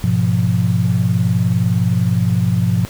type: chord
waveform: sine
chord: F diminished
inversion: first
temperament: equal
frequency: 103.83 / 123.47 / 174.61 Hz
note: Ab2 / Cb3 / F3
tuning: 0 / 0 / 0 cents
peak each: -17 dBFS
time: 0.04-2.85 s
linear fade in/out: 0 ms
effects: pink hiss -36 dBFS RMS until 2.89 s